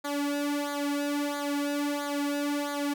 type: tone with flanger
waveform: sawtooth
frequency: 288.1 Hz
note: D4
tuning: 33 cents flat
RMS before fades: -30 dBFS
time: 0.04-2.94 s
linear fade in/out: 10 ms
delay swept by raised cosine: 0.36 to 2.56 ms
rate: 1.5 Hz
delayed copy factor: -0.85
effects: none